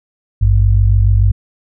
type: tone pair together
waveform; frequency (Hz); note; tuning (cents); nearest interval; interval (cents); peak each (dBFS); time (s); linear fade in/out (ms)
sine; 52.93 / 99.8; G#1 / G2; +34 / +32; major seventh; 1098; -10; 0.41-1.32; 10
effects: none